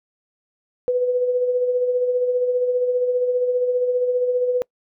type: tone with tremolo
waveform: sine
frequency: 496.7 Hz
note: B4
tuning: 10 cents sharp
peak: -15 dBFS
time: 0.88-4.62 s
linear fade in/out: 0 ms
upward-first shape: sine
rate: 15 Hz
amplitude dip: 45%
effects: noise-tail reverb RT60 0.1 s tail -26 dB re dry